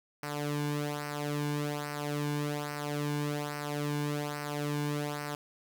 sawtooth tone with flanger, 146.83 Hz, D3, in tune, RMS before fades -34 dBFS, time 0.23-5.35 s, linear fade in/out 2 ms, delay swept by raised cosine 0.28 to 1.58 ms, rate 1.2 Hz, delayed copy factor -0.7, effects 10-bit

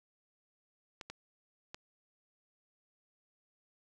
clicks, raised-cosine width 0.2 ms, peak -26 dBFS, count 3, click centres 1.012 / 1.1 / 1.745 s, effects none

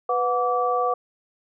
sine tone cluster, 496.1 / 728 / 1158 Hz, B4 / F#5 / D6, +8 / -28 / -25 cents, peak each -24 dBFS, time 0.09-0.94 s, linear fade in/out 5 ms, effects none

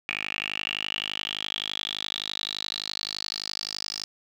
10% pulse tone with band-pass filter sweep, 51.7 Hz, G#1, 7 cents flat, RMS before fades -33 dBFS, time 0.09-4.04 s, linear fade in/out 0 ms, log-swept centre 2500 to 5100 Hz, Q 8.4, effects none

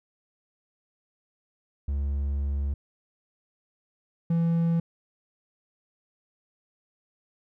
triangle tone pair in turn, 70.3 / 167.2 Hz, C#2 / E3, +25 / +25 cents, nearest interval octave + minor third, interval 1500 cents, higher second, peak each -23 / -19 dBFS, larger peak second, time 1.88-2.74 / 4.3-4.8 s, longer first, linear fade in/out 5 ms, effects none

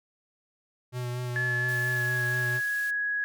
square tone with vibrato, 123.47 Hz, B2, in tune, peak -31 dBFS, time 0.92-2.61 s, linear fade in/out 50 ms, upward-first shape sine, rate 4.3 Hz, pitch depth 19 cents each way
sine tone with pitch glide, 1717 to 1668.1 Hz, A6 to G#6, -43 to +7 cents, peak -26 dBFS, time 1.36-3.24 s, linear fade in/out 0 ms, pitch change -50 cents, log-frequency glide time 1.88-2.16 s
white high-pass noise, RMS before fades -45 dBFS, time 1.68-2.91 s, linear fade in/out 10 ms, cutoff 1100 Hz, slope 48 dB/octave
effects none

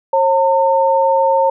sine tone pair together, 539.7 / 907 Hz, C#5 / A#5, -46 / -48 cents, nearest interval major sixth, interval 898 cents, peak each -13 dBFS, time 0.13-1.5 s, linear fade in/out 5 ms, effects none

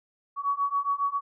sine beating tone pair, 1123 / 1130.3 Hz, C#6 / C#6, +22 / +33 cents, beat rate 7.3 Hz, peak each -28 / -27 dBFS, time 0.36-1.21 s, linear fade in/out 50 ms, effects none

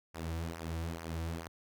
sawtooth tone with flanger, 82.41 Hz, E2, in tune, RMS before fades -39 dBFS, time 0.14-1.48 s, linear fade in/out 10 ms, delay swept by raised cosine 0.25 to 4.85 ms, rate 2.3 Hz, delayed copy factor -0.7, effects none

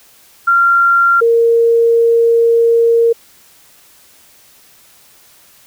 sine tone pair in turn, 1381 / 463.4 Hz, F6 / A#4, -20 / -10 cents, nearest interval octave + perfect fifth, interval 1890 cents, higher first, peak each -7 dBFS, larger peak neither, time 0.47-1.21 / 1.21-3.13 s, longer second, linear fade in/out 10 ms, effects white hiss -46 dBFS RMS until 5.66 s

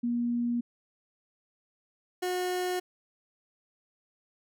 sine / 30% pulse tone pair in turn, 238.7 / 362.8 Hz, A#3 / F#4, +41 / -34 cents, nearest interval perfect fifth, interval 725 cents, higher second, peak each -26 dBFS, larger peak neither, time 0.03-0.61 / 2.22-2.8 s, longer neither, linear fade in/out 10 ms, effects none

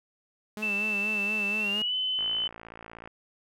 sawtooth tone with vibrato, 207.7 Hz, G#3, in tune, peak -31 dBFS, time 0.57-1.82 s, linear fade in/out 0 ms, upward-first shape sine, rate 4.2 Hz, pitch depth 65 cents each way
sine tone with pitch glide, 2655 to 3032 Hz, E7 to F#7, +12 to +42 cents, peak -26 dBFS, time 0.62-2.48 s, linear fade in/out 10 ms, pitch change +230 cents, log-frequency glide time 1.58-1.95 s
click train, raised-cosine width 0.5 ms, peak -28 dBFS, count 51, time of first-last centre 2.19-3.075 s, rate 56.5 Hz
effects none

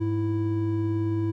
triangle tone pair together, 103.82 / 329.6 Hz, G#2 / E4, 0 / 0 cents, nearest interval octave + minor sixth, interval 2000 cents, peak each -24 / -24 dBFS, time 0-1.32 s, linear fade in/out 20 ms, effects none

